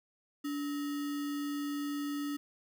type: tone with sample-and-hold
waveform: sine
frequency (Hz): 288.8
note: D4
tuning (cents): -29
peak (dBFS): -33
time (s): 0.44-2.37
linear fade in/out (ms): 10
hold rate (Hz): 1575
effects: none